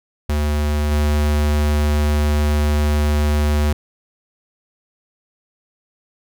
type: tone with level steps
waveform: square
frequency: 74.4 Hz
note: D2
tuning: 23 cents sharp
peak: -17 / -15 dBFS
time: 0.29-3.73 s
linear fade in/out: 5 ms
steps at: 0.91 s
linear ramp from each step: 10 ms
effects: none